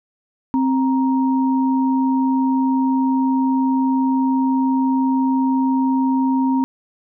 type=tone pair together; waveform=sine; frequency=262.9 / 937 Hz; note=C4 / A#5; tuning=+8 / +9 cents; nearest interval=octave + minor seventh; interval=2201 cents; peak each=-15 / -23 dBFS; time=0.54-6.64 s; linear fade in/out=0 ms; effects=none